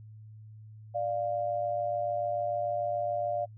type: tone pair together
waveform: sine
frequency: 591.6 / 698.5 Hz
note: D5 / F5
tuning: +13 / 0 cents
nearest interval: minor third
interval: 287 cents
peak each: -31 / -31 dBFS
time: 0.94-3.46 s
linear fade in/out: 20 ms
effects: noise-tail reverb RT60 0.1 s tail -26 dB re dry + added 108 Hz sine -46 dBFS peak until 3.57 s